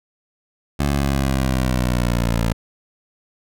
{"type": "linear sweep", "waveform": "15% pulse", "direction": "down", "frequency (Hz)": [71.6, 55.7], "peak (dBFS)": -11, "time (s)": [0.79, 2.53], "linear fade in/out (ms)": 10, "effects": []}